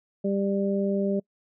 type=harmonic tone; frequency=197.9 Hz; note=G3; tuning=17 cents sharp; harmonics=1 / 2 / 3; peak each=-25 / -28 / -30 dBFS; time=0.24-1.2 s; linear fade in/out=10 ms; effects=noise-tail reverb RT60 0.1 s tail -26 dB re dry